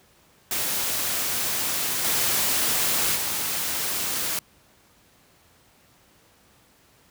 white noise with level steps, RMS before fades -26 / -23 / -27 dBFS, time 0.51-4.39 s, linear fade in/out 2 ms, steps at 2.04 / 3.15 s, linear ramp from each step 10 ms, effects pink hiss -58 dBFS RMS until 7.1 s + high-pass 60 Hz 12 dB/octave

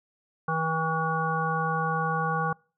harmonic tone, 161.1 Hz, E3, 39 cents flat, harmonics 1 / 3 / 5 / 7 / 9, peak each -30 / -34 / -31 / -29 / -32 dBFS, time 0.48-2.53 s, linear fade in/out 5 ms, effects noise-tail reverb RT60 0.4 s tail -26 dB re dry

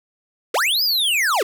square linear two-way sweep, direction up then down, 344.3 to 5100 to 344.3 Hz, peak -17 dBFS, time 0.54-1.43 s, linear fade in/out 5 ms, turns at 0.83 s, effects none

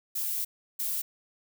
violet noise bursts at uneven times, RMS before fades -31 dBFS, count 2, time 0.15-0.45 / 0.79-1.02 s, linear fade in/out 10 ms, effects none

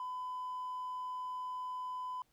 triangle tone, 1006 Hz, B5, 32 cents sharp, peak -35 dBFS, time 0-2.22 s, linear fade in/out 2 ms, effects tanh soft clip ceiling -34 dBFS + pink hiss -75 dBFS RMS until 2.32 s

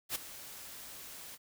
white noise with ADSR envelope, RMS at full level -33 dBFS, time 0.09-1.38 s, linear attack 65 ms, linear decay 8 ms, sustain -15 dB, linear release 40 ms, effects none

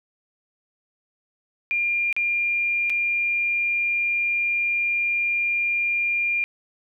sine tone with dropouts, 2400 Hz, D7, 37 cents sharp, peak -20 dBFS, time 1.71-6.44 s, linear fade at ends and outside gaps 0 ms, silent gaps 2.127-2.165 / 2.897-2.901 s, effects 10-bit

